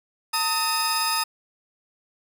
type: tone cluster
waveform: sawtooth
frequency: 905 / 1262 / 5030 Hz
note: A5 / D#6 / D#8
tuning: +48 / +24 / +18 cents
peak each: -23 dBFS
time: 0.33-1.24 s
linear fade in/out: 10 ms
effects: none